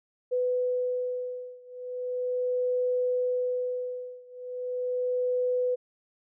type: beating tone pair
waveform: sine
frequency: 498.7 / 499.08 Hz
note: B4 / B4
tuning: +17 / +18 cents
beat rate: 0.38 Hz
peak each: -29 / -30 dBFS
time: 0.31-5.76 s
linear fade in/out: 20 ms
effects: none